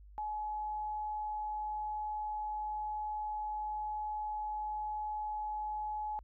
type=tone; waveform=sine; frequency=849 Hz; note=G#5; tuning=38 cents sharp; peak=-35 dBFS; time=0.18-6.19 s; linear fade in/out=0 ms; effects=added 50 Hz sine -52 dBFS peak until 6.23 s